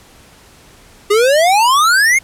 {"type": "exponential sweep", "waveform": "square", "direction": "up", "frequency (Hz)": [399.6, 2200], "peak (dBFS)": -9, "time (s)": [1.1, 2.19], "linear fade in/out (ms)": 10, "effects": ["pink hiss -44 dBFS RMS until 2.23 s", "low-pass 12000 Hz 12 dB/octave"]}